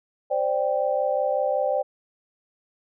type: chord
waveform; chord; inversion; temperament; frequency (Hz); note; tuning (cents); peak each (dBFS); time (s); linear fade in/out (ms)
sine; C suspended second; none; just; 523.3 / 588.7 / 784.9; C5 / D5 / G5; 0 / +4 / +2; -25 / -24 / -27; 0.3-1.83; 20
effects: none